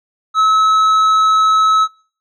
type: tone with tanh clipping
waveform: sine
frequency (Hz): 1293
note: E6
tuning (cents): -34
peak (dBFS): -10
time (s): 0.34-1.88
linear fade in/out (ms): 50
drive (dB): 7
effects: noise-tail reverb RT60 0.5 s tail -23 dB re dry